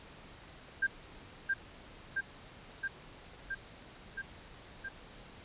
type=tone with echo; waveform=sine; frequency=1589 Hz; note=G6; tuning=23 cents sharp; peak=-26 dBFS; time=0.82-0.87 s; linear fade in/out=10 ms; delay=670 ms; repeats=6; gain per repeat=-2 dB; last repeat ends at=4.89 s; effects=pink hiss -53 dBFS RMS until 5.44 s + resampled to 8000 Hz